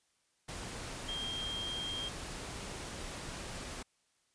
sine tone in noise, 3205 Hz, G7, 38 cents sharp, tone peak -37 dBFS, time 1.08-2.09 s, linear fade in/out 10 ms, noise pink, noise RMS -43 dBFS, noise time 0.48-3.83 s, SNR +3 dB, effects white hiss -75 dBFS RMS until 4.34 s + resampled to 22050 Hz

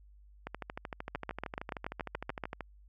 two click trains, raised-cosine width 0.5 ms, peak -20 / -23 dBFS, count 10 / 29, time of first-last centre 1.15-2.438 / 0.47-2.607 s, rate 6.99 / 13.1 Hz, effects added 50 Hz sine -55 dBFS peak until 2.88 s

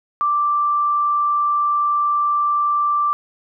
sine tone, 1174.7 Hz, D6, in tune, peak -15 dBFS, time 0.21-3.13 s, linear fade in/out 0 ms, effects none

